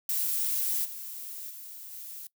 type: noise with level steps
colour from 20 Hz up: violet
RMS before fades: -29 / -40 / -44 / -42 dBFS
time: 0.09-2.27 s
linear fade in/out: 2 ms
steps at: 0.84 / 1.49 / 1.91 s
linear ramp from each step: 20 ms
effects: noise-tail reverb RT60 0.1 s tail -20 dB re dry